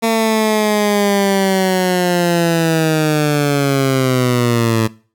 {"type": "linear sweep", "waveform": "15% pulse", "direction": "down", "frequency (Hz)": [227.6, 110.2], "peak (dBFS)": -6, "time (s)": [0.02, 4.88], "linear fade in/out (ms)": 20, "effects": ["noise-tail reverb RT60 0.4 s tail -21 dB re dry"]}